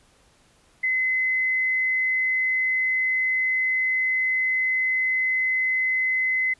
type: tone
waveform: sine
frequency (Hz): 2040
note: C7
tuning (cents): -44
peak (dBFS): -20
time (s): 0.83-6.54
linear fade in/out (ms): 10
effects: pink hiss -59 dBFS RMS until 6.59 s + resampled to 24000 Hz